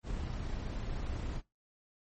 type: noise with amplitude modulation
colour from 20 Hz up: brown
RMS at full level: -36 dBFS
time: 0.03-1.42 s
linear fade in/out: 50 ms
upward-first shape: sine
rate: 30.2 Hz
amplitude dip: 25%
effects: noise-tail reverb RT60 0.2 s tail -20 dB re dry + MP3 32 kbps